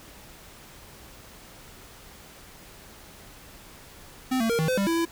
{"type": "tone with pitch steps", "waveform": "square", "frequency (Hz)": [258.2, 225.9, 465.9, 159, 511, 197.8, 332, 334.1], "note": ["C4", "A3", "A#4", "D#3", "C5", "G3", "E4", "E4"], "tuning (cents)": [-23, 46, -1, 38, -41, 16, 12, 23], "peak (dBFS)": -23, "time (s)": [4.31, 5.054], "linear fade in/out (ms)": 10, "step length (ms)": 93, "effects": ["pink hiss -48 dBFS RMS until 5.11 s"]}